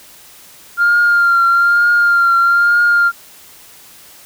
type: tone with vibrato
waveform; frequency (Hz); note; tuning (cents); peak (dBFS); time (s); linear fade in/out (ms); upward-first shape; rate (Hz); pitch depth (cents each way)
sine; 1396.9; F6; 0; -7; 0.77-3.12; 50; triangle; 1.1; 32
effects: tanh soft clip ceiling -5 dBFS + white hiss -41 dBFS RMS until 4.25 s